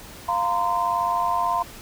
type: chord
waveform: sine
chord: F suspended fourth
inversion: none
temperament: equal with one note detuned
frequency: 698.5 / 932.3 / 1030.9 Hz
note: F5 / Bb5 / C6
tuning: 0 / 0 / -26 cents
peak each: -26 / -25 / -23 dBFS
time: 0.28-1.63 s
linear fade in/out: 10 ms
effects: pink hiss -42 dBFS RMS until 1.81 s